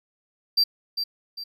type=tone with echo; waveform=triangle; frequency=4700 Hz; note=D8; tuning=1 cent sharp; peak=-15 dBFS; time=0.57-0.64 s; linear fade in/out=10 ms; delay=400 ms; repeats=2; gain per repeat=-8 dB; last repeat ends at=1.44 s; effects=none

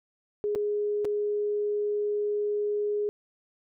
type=tone with dropouts; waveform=sine; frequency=415.3 Hz; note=G#4; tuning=in tune; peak=-25 dBFS; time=0.44-3.09 s; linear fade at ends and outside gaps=0 ms; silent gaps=0.55-0.558 / 1.047-1.052 s; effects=none

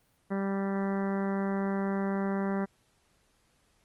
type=harmonic tone; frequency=196 Hz; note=G3; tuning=in tune; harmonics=1 / 2 / 3 / 4 / 5 / 6 / 7 / 8 / 9 / 10; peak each=-29 / -35 / -39 / -41 / -43 / -45 / -46 / -47 / -48 / -49 dBFS; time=0.3-2.66 s; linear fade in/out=20 ms; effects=pink hiss -69 dBFS RMS until 3.84 s + Opus 32 kbps

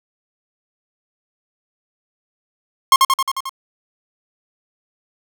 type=tone with echo; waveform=45% pulse; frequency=1072 Hz; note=C6; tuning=42 cents sharp; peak=-6 dBFS; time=2.92-2.96 s; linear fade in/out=2 ms; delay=89 ms; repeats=6; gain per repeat=-3 dB; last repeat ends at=3.494 s; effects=none

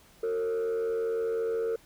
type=tone with frequency modulation; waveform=sine; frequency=454.5 Hz; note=A#4; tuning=44 cents flat; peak=-24 dBFS; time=0.23-1.76 s; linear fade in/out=5 ms; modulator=85.9 Hz; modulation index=0.46; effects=tanh soft clip ceiling -26 dBFS + pink hiss -58 dBFS RMS until 1.85 s

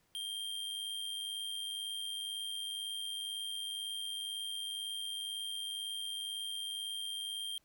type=tone with amplitude modulation; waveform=square; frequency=3188 Hz; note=G7; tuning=28 cents sharp; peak=-36 dBFS; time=0.15-7.58 s; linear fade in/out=0 ms; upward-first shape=sine; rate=102 Hz; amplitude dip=55%; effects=pink hiss -73 dBFS RMS until 7.64 s

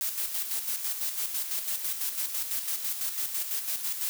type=noise with tremolo; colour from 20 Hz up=blue; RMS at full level=-30 dBFS; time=0.01-4.09 s; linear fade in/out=0 ms; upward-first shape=square; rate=6 Hz; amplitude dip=50%; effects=none

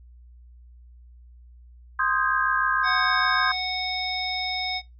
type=chord; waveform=sine; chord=Ab major seventh; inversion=first; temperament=equal with one note detuned; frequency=1046.5 / 1244.5 / 1568 / 1634.6 Hz; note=C6 / Eb6 / G6 / Ab6; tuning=0 / 0 / 0 / -28 cents; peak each=-26 dBFS; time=1.99-3.52 s; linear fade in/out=5 ms
type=harmonic tone; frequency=740 Hz; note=F#5; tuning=in tune; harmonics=1 / 3 / 5 / 7; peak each=-31 / -31 / -31 / -31 dBFS; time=2.83-4.82 s; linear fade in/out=50 ms
effects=noise-tail reverb RT60 0.2 s tail -22 dB re dry + added 60 Hz sine -46 dBFS peak until 4.99 s

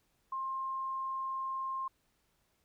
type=tone; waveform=sine; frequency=1061 Hz; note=C6; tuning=24 cents sharp; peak=-34 dBFS; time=0.32-1.88 s; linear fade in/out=5 ms; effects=pink hiss -75 dBFS RMS until 2.64 s

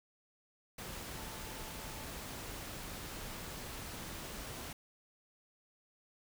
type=tone in noise; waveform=sine; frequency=880 Hz; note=A5; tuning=in tune; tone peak=-55 dBFS; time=1.14-2.04 s; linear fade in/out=5 ms; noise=pink; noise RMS=-45 dBFS; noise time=0.78-4.73 s; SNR=-13 dB; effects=none

